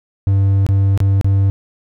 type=tone with dropouts; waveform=triangle; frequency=98 Hz; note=G2; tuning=in tune; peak=-8 dBFS; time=0.27-1.5 s; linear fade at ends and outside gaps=0 ms; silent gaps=0.665-0.689 / 0.976-1.003 / 1.212-1.245 s; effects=none